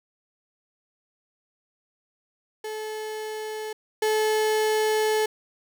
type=tone pair in turn; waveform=35% pulse; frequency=432.1 / 432.1 Hz; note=A4 / A4; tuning=-31 / -31 cents; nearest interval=unison; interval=0 cents; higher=neither; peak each=-29 / -19 dBFS; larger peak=second; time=2.64-3.73 / 4.02-5.26 s; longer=second; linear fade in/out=5 ms; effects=none